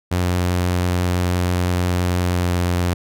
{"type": "tone with pitch glide", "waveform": "sawtooth", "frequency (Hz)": [89.4, 88.37], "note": ["F2", "F2"], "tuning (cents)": [41, 21], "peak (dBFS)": -13, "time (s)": [0.11, 2.94], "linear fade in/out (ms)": 10, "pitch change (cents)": -20, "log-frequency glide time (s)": [2.21, 2.54], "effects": []}